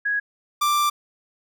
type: tone pair in turn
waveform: sine / 45% pulse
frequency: 1661.2 / 1178.7 Hz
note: G#6 / D6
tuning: 0 / +6 cents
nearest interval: tritone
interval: 594 cents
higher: first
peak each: -20 / -18 dBFS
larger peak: second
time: 0.05-0.2 / 0.61-0.9 s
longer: second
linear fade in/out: 10 ms
effects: none